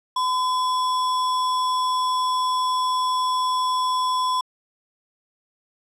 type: tone with sample-and-hold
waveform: sine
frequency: 1014 Hz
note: B5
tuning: 45 cents sharp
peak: -19 dBFS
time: 0.16-4.41 s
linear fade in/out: 5 ms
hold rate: 4410 Hz
effects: low-pass 7000 Hz 12 dB/octave